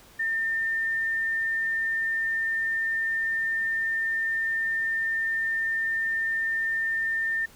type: tone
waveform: sine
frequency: 1805 Hz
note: A6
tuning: 44 cents sharp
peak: -24 dBFS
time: 0.19-7.46 s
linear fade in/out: 10 ms
effects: pink hiss -53 dBFS RMS until 7.55 s